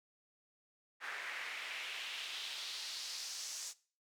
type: noise with band-pass filter sweep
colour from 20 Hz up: pink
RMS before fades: -44 dBFS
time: 1-3.74 s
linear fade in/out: 50 ms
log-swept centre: 1700 to 6600 Hz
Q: 2.3
effects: noise-tail reverb RT60 0.4 s tail -19 dB re dry + high-pass 400 Hz 12 dB/octave